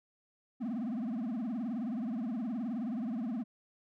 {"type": "tone with vibrato", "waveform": "triangle", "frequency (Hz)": 233.1, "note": "A#3", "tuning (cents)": 0, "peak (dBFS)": -31, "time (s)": [0.6, 3.44], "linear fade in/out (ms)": 20, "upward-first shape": "triangle", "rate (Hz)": 19, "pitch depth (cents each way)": 260, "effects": []}